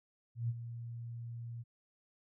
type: tone with ADSR envelope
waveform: sine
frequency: 117.5 Hz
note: A#2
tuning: 14 cents sharp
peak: -30 dBFS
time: 0.35-1.64 s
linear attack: 140 ms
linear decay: 40 ms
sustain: -11 dB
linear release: 30 ms
effects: none